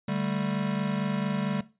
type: chord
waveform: square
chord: D suspended fourth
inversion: none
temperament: just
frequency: 146.83 / 195.78 / 220.2 Hz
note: D3 / G3 / A3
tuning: 0 / -2 / +2 cents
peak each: -33 / -30 / -34 dBFS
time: 0.08-1.61 s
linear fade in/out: 5 ms
effects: noise-tail reverb RT60 0.3 s tail -18 dB re dry + resampled to 8000 Hz